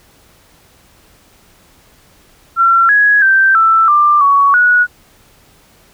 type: tone with pitch steps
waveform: sine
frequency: 1360 / 1669 / 1563 / 1328 / 1187 / 1122 / 1462 Hz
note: F6 / G#6 / G6 / E6 / D6 / C#6 / F#6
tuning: -46 / +8 / -6 / +12 / +18 / +21 / -21 cents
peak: -6 dBFS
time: 2.56-4.87 s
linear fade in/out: 50 ms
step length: 330 ms
effects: pink hiss -48 dBFS RMS until 5.93 s